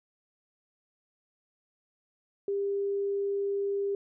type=tone; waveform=sine; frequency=399.3 Hz; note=G4; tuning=32 cents sharp; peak=-27 dBFS; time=2.48-3.95 s; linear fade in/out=2 ms; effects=none